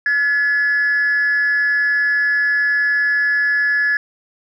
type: tone with amplitude modulation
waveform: sine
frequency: 1705 Hz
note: G#6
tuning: 45 cents sharp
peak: -10 dBFS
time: 0.06-3.97 s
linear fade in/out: 2 ms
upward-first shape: sine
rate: 281 Hz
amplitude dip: 50%
effects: tanh soft clip ceiling -10 dBFS